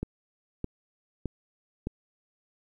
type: click train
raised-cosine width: 3 ms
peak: -18 dBFS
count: 4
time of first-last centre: 0.03-1.87 s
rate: 1.63 Hz
effects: 10-bit